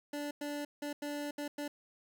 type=tone bursts at uneven times; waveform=25% pulse; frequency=291.5 Hz; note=D4; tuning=13 cents flat; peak=-33 dBFS; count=6; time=0.13-0.31 / 0.41-0.65 / 0.82-0.93 / 1.02-1.31 / 1.38-1.48 / 1.58-1.68 s; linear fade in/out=5 ms; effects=none